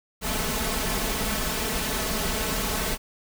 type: noise with comb filter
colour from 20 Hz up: pink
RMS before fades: -27 dBFS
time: 0.21-2.98 s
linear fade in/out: 50 ms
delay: 4.6 ms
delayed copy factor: +0.75
effects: none